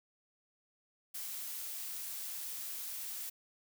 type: noise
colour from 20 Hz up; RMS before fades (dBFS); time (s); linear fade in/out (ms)
blue; -42; 1.14-3.3; 10
effects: none